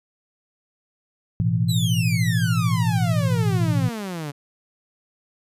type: chord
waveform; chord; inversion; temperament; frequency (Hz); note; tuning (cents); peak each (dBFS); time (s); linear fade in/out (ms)
sine; A suspended second; none; equal with one note detuned; 110 / 123.47 / 167.69; A2 / B2 / E3; 0 / 0 / +30; -22 / -23 / -22; 1.4-3.89; 0
type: exponential sweep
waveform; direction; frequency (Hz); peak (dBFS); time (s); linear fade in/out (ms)
sawtooth; down; 4117 to 138.59; -24; 1.68-4.32; 20
effects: resampled to 32000 Hz